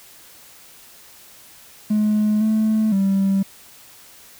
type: tone with pitch steps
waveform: triangle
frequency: 212.2 / 217.8 / 194.8 Hz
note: G#3 / A3 / G3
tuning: +38 / -17 / -11 cents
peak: -12 dBFS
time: 1.9-3.43 s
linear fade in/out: 10 ms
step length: 510 ms
effects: tanh soft clip ceiling -11 dBFS + white hiss -46 dBFS RMS until 4.39 s